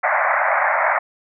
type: band-pass noise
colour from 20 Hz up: pink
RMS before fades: -18 dBFS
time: 0.03-0.99 s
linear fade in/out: 10 ms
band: 580 to 2200 Hz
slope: 96 dB/octave
effects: none